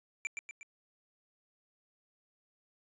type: tone with echo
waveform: square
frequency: 2349 Hz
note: D7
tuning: in tune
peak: -33 dBFS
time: 0.25-0.27 s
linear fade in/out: 0 ms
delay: 120 ms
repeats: 3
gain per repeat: -5 dB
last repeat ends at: 0.63 s
effects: resampled to 22050 Hz